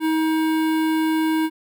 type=tone with notch filter; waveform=square; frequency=317.3 Hz; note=D#4; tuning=34 cents sharp; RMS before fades=-20 dBFS; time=0-1.5 s; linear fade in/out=50 ms; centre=6100 Hz; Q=0.7; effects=none